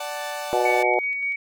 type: chord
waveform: sawtooth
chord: D major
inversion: none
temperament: equal with one note detuned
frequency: 587.3 / 746.4 / 880 Hz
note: D5 / F#5 / A5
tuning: 0 / +15 / 0 cents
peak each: -28 / -30 / -30 dBFS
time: 0-0.83 s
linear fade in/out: 5 ms
type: harmonic tone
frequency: 122.7 Hz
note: B2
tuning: 11 cents flat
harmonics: 3 / 4 / 5 / 6 / 7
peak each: -25 / -25 / -25 / -25 / -25 dBFS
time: 0.53-0.99 s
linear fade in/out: 0 ms
type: tone with tremolo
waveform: sine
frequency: 2249 Hz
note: C#7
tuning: 24 cents sharp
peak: -22 dBFS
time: 0.65-1.36 s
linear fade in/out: 5 ms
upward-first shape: square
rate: 5.2 Hz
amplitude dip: 30%
effects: none